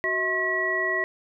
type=tone cluster; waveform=sine; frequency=373.3 / 643 / 1071 / 1929 Hz; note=F#4 / E5 / C6 / B6; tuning=+15 / -43 / +40 / -41 cents; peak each=-31 / -31 / -33 / -24 dBFS; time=0.04-1.04 s; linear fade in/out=0 ms; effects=none